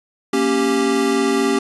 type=chord; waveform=square; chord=G diminished; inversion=first; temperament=equal; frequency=233.1 / 277.2 / 392 Hz; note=Bb3 / Db4 / G4; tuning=0 / 0 / 0 cents; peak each=-23 / -20 / -19 dBFS; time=0.33-1.59 s; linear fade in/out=5 ms; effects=resampled to 24000 Hz + 8-bit